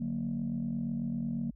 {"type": "chord", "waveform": "sine", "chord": "D augmented", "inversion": "none", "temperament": "equal", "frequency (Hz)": [146.83, 185, 233.1], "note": ["D3", "F#3", "A#3"], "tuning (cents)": [0, 0, 0], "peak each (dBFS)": [-37, -36, -32], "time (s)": [0, 1.51], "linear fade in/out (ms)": 10, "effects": ["tanh soft clip ceiling -25 dBFS", "added 50 Hz sine -52 dBFS peak until 1.55 s"]}